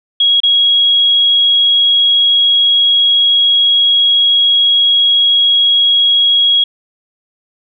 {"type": "tone with dropouts", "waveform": "sine", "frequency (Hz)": 3309, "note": "G#7", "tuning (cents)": -7, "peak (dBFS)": -7, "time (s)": [0.2, 6.64], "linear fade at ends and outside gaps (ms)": 5, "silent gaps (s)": [0.403, 0.433], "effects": []}